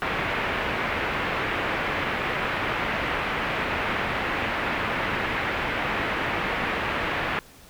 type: low-pass noise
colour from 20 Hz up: white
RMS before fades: -27 dBFS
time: 0.02-7.39 s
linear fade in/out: 0 ms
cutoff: 2400 Hz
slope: 24 dB/octave
effects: pink hiss -50 dBFS RMS until 7.69 s